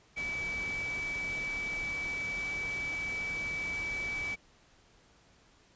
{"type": "tone in noise", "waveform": "sine", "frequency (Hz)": 2297, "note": "D7", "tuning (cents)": -39, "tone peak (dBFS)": -33, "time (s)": [0.16, 4.36], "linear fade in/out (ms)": 20, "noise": "pink", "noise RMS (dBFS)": -44, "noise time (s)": [0.16, 4.36], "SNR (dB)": 8, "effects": ["pink hiss -63 dBFS RMS until 5.75 s", "resampled to 16000 Hz"]}